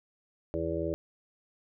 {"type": "harmonic tone", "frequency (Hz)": 82.41, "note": "E2", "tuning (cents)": 0, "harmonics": [1, 2, 4, 5, 6, 7], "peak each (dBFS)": [-38, -40, -34, -36, -39, -35], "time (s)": [0.54, 0.94], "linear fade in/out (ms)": 0, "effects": []}